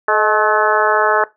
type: harmonic tone with a mistuned harmonic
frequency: 214.6 Hz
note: A3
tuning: 43 cents flat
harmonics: 2 / 3 / 4 / 5 / 6 / 7 / 8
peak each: -19 / -19 / -19 / -19 / -19 / -19 / -19 dBFS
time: 0.08-1.24 s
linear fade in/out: 2 ms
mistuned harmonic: 3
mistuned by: -41 cents
effects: noise-tail reverb RT60 0.2 s tail -19 dB re dry